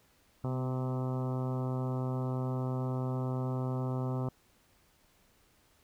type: harmonic tone with a mistuned harmonic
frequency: 129 Hz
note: C3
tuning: 24 cents flat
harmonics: 1 / 2 / 3 / 4 / 5 / 6 / 7 / 8 / 9 / 10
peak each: -32 / -38 / -42 / -44 / -46 / -48 / -49 / -50 / -51 / -52 dBFS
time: 0.44-4.29 s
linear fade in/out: 2 ms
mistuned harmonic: 2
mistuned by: -21 cents
effects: pink hiss -67 dBFS RMS until 5.83 s